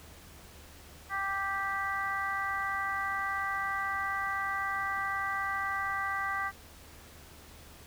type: harmonic tone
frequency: 392 Hz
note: G4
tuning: in tune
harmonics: 2 / 3 / 4 / 5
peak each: -38 / -34 / -36 / -36 dBFS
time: 1.09-6.52 s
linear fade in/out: 50 ms
effects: added 76 Hz sine -55 dBFS peak until 7.86 s + pink hiss -53 dBFS RMS until 7.86 s